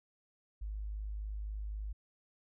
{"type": "tone", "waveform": "sine", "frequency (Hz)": 51.91, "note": "G#1", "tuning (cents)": 0, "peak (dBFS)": -37, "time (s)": [0.61, 1.93], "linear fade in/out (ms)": 10, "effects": []}